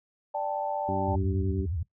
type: chord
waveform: sine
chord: D suspended fourth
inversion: none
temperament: equal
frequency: 587.3 / 784 / 880 Hz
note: D5 / G5 / A5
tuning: 0 / 0 / 0 cents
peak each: -32 dBFS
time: 0.34-1.16 s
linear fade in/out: 10 ms
type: harmonic tone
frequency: 95.7 Hz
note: G2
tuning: 41 cents flat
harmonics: 1 / 2 / 3 / 4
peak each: -34 / -34 / -34 / -34 dBFS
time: 0.88-1.66 s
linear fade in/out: 10 ms
type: tone with vibrato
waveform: sine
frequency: 85.5 Hz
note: F2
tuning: 36 cents flat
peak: -28 dBFS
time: 1.08-1.83 s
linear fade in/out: 5 ms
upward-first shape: sine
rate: 11 Hz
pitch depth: 220 cents each way
effects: noise-tail reverb RT60 0.1 s tail -17 dB re dry